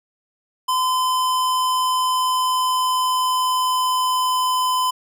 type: tone with pitch glide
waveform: square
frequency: 1022 to 1015.5 Hz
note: C6 to B5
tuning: -41 to +48 cents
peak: -18 dBFS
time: 0.68-4.91 s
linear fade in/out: 10 ms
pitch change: -11 cents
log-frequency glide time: 0.83-4.73 s
effects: none